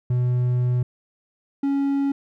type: tone pair in turn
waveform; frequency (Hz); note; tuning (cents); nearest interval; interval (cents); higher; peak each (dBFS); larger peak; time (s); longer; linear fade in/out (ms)
triangle; 123.9 / 278.1; B2 / C#4; +6 / +6; octave + major second; 1400; second; -16 / -17; first; 0.1-0.83 / 1.63-2.12; first; 5
effects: none

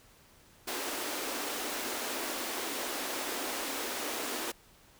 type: high-pass noise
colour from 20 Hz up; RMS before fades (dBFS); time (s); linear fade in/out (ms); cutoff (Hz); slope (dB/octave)
pink; -36; 0.67-4.52; 10; 250; 48
effects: pink hiss -60 dBFS RMS until 4.99 s

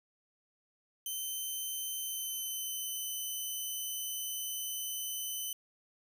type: tone with pitch glide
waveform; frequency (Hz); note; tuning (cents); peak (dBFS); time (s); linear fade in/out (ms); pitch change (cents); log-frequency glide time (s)
5% pulse; 3076 to 3030; G7 to F#7; -33 to +40; -28; 1.06-5.53; 2; -27; 1.99-3.08
effects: none

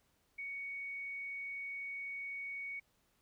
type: tone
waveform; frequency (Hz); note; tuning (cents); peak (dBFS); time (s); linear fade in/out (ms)
sine; 2232; C#7; +11; -40; 0.38-2.8; 10
effects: pink hiss -75 dBFS RMS until 3.21 s

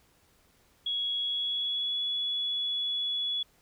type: tone with pitch glide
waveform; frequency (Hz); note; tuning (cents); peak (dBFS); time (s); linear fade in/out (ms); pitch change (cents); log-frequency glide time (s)
sine; 3338 to 3394; G#7 to G#7; +8 to +37; -28; 0.86-3.43; 5; +29; 1.19-1.99
effects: pink hiss -65 dBFS RMS until 3.61 s

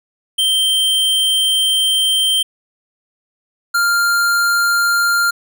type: tone pair in turn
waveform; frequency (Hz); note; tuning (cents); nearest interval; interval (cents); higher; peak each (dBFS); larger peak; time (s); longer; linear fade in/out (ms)
square; 3136 / 1396.9; G7 / F6; 0 / 0; octave + major second; 1400; first; -13; neither; 0.38-2.43 / 3.74-5.31; first; 10
effects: none

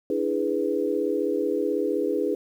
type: chord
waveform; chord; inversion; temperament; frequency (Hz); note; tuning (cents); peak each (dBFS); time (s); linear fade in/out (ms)
sine; E dominant seventh; third; equal; 293.7 / 329.6 / 415.3 / 493.9; D4 / E4 / G#4 / B4; 0 / 0 / 0 / 0; -29 / -29 / -26 / -28; 0.1-2.35; 2
effects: 9-bit

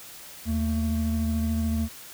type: tone pair together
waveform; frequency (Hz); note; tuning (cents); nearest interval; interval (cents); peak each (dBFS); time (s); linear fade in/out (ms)
triangle; 79.3 / 224.3; D#2 / A3; +33 / +34; octave + tritone; 1801; -24; 0.45-1.89; 50
effects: white hiss -44 dBFS RMS until 2.13 s

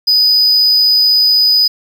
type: tone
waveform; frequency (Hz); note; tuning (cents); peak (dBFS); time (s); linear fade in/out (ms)
triangle; 4978; D#8; 0; -6; 0.07-1.68; 10
effects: 7-bit

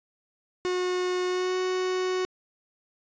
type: tone with pitch glide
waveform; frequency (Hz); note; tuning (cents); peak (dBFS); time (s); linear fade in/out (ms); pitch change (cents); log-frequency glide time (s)
45% pulse; 363.4 to 369.5; F#4 to F#4; -31 to -2; -25; 0.65-2.25; 0; +29; 1.27-1.57
effects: resampled to 16000 Hz

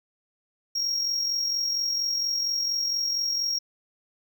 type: tone with amplitude modulation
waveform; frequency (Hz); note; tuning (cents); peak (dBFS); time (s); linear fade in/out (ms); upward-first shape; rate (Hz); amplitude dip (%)
triangle; 5588; F8; 0; -21; 0.75-3.59; 10; sine; 44.3; 45
effects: none

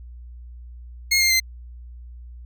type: tone with pitch steps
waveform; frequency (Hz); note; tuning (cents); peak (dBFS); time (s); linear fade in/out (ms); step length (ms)
20% pulse; 2151 / 2113 / 2075; C7 / C7 / C7; +47 / +16 / -15; -11; 1.11-1.401; 10; 97
effects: added 60 Hz sine -37 dBFS peak until 2.45 s

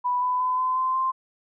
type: tone with pitch steps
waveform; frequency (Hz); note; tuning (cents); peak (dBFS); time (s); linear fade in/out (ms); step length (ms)
sine; 987.8 / 999.3 / 1010.9 / 1022.6 / 1034.5 / 1046.5; B5 / B5 / B5 / C6 / C6 / C6; 0 / +20 / +40 / -40 / -20 / 0; -21; 0.04-1.12; 20; 180
effects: none

